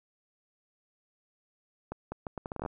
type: accelerating click train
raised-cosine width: 1 ms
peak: -22 dBFS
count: 12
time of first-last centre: 1.92-2.661 s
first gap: 200 ms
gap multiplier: 0.74
effects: none